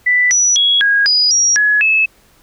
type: tone with pitch steps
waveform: sine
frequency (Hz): 1982 / 5890 / 3334 / 1640 / 4928 / 5680 / 1690 / 2601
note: B6 / F#8 / G#7 / G#6 / D#8 / F8 / G#6 / E7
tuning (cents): +6 / -9 / +6 / -22 / -17 / +28 / +30 / -24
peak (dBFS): -9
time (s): 0.06-2.06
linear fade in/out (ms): 10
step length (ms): 250
effects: pink hiss -51 dBFS RMS until 2.42 s